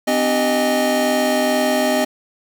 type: tone cluster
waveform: square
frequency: 253.9 / 296 / 390.2 / 619 / 820 Hz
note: B3 / D4 / G4 / D#5 / G#5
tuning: +48 / +14 / -8 / -9 / -22 cents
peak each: -21 / -28 / -27 / -19 / -26 dBFS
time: 0.07-2.05 s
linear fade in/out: 10 ms
effects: none